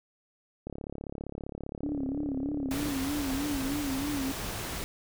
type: click train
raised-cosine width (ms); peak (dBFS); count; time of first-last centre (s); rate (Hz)
2; -24; 79; 0.67-2.886; 35.2
type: tone with vibrato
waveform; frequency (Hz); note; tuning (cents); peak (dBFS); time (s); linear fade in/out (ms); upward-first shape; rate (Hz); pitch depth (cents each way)
sine; 279.7; C#4; +16; -30; 1.83-4.32; 5; sine; 3.2; 97
type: noise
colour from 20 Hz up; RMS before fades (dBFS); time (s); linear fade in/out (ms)
pink; -36; 2.71-4.84; 0
effects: none